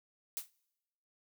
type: noise with exponential decay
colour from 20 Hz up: blue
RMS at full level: -34 dBFS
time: 0.37-0.5 s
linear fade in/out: 0 ms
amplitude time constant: 27 ms
effects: noise-tail reverb RT60 1.0 s tail -26 dB re dry